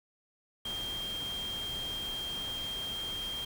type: tone in noise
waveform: sine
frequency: 3197 Hz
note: G7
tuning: 33 cents sharp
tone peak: -35 dBFS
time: 0.65-3.45 s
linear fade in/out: 5 ms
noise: pink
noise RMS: -44 dBFS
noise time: 0.65-3.45 s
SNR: +6 dB
effects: none